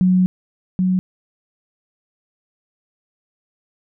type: tone pair in turn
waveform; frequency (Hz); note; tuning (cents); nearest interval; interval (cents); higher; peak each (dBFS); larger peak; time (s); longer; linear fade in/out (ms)
sine; 183.8 / 184.81; F#3 / F#3; -11 / -2; unison; 9; second; -11 / -14; first; 0.01-0.26 / 0.79-0.99; first; 0
effects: none